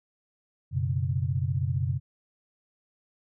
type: chord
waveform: sine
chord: F# suspended fourth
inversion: none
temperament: equal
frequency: 92.5 / 123.47 / 138.59 Hz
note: F#2 / B2 / C#3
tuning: 0 / 0 / 0 cents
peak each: -29 dBFS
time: 0.71-2 s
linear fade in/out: 50 ms
effects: none